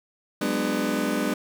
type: chord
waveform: 30% pulse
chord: G# half-diminished seventh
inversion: third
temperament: just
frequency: 186.89 / 207.7 / 249.2 / 299 Hz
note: F#3 / G#3 / B3 / D4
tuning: +18 / 0 / +16 / +31 cents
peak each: -31 / -26 / -26 / -25 dBFS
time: 0.41-1.34 s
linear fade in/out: 5 ms
effects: 8-bit